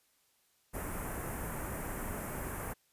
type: band-stop noise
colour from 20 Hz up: pink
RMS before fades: -39 dBFS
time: 0.73-2.74 s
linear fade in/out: 20 ms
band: 2000 to 8600 Hz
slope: 24 dB/octave
effects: white hiss -72 dBFS RMS until 2.92 s + resampled to 32000 Hz

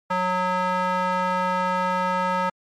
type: tone with band-pass filter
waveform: square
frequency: 183 Hz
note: F#3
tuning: 19 cents flat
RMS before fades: -23 dBFS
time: 0.1-2.5 s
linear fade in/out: 10 ms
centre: 1100 Hz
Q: 2.2
effects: MP3 64 kbps

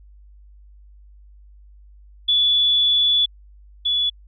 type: tone pair in turn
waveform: sine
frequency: 3439 / 3420 Hz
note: A7 / A7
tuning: -40 / -50 cents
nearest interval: unison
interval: 10 cents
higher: first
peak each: -14 / -17 dBFS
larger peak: first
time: 2.28-3.26 / 3.85-4.1 s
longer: first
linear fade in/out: 10 ms
effects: added 50 Hz sine -44 dBFS peak until 4.27 s

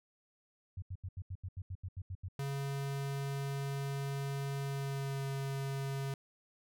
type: tone bursts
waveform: sine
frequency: 92.6 Hz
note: F#2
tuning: 2 cents sharp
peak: -38 dBFS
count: 12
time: 0.77-2.285 s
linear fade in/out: 5 ms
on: 52 ms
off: 81 ms
type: tone with pitch glide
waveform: square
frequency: 138.8 to 136.97 Hz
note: C#3 to C#3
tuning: +3 to -20 cents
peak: -36 dBFS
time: 2.39-6.14 s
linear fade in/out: 2 ms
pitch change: -23 cents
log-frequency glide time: 4.62-5.25 s
effects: none

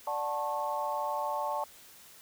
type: chord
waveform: sine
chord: D major seventh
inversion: none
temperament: equal with one note detuned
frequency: 587.3 / 740 / 880 / 1090.9 Hz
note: D5 / F#5 / A5 / C#6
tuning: 0 / 0 / 0 / -28 cents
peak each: -36 / -39 / -33 / -37 dBFS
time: 0.07-1.64 s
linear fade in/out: 2 ms
effects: white hiss -54 dBFS RMS until 2.21 s

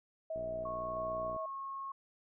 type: tone with tremolo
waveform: sine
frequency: 642 Hz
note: E5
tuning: 46 cents flat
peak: -36 dBFS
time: 0.3-1.46 s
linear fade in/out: 5 ms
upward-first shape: square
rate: 1.5 Hz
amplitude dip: 25%
type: click train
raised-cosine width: 2 ms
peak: -35 dBFS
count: 62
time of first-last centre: 0.36-1.363 s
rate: 60.8 Hz
type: tone with pitch glide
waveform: sine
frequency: 1099 to 1088.3 Hz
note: C#6 to C#6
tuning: -15 to -32 cents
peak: -39 dBFS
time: 0.65-1.92 s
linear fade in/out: 5 ms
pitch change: -17 cents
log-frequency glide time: 1.35-1.48 s
effects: none

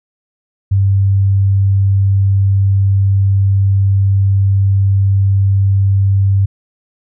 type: tone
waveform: sine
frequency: 98 Hz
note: G2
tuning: in tune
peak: -8 dBFS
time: 0.71-6.46 s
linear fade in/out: 10 ms
effects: none

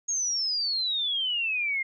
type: exponential sweep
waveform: sine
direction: down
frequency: 6640 to 2093 Hz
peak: -25 dBFS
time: 0.08-1.83 s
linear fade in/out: 10 ms
effects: none

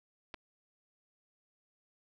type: clicks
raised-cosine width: 0.3 ms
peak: -28 dBFS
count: 2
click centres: 0.341 / 0.344 s
effects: none

